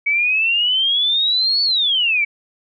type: exponential two-way sweep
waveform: sine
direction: up then down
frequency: 2256 to 4489 to 2256 Hz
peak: -14 dBFS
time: 0.06-2.25 s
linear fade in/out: 10 ms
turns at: 1.63 s
effects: none